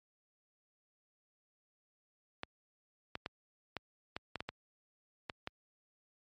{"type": "clicks", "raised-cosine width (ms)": 0.3, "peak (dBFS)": -22, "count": 10, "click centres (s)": [2.434, 3.154, 3.261, 3.767, 4.165, 4.357, 4.405, 4.49, 5.298, 5.474], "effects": ["high-pass 60 Hz 12 dB/octave", "MP3 48 kbps"]}